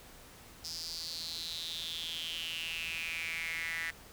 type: tone with high-pass filter sweep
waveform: sawtooth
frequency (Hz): 164.81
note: E3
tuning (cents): 0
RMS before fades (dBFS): -39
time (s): 0.64-3.91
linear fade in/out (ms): 10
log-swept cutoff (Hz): 5100 to 1900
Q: 7.5
effects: pink hiss -54 dBFS RMS until 4.12 s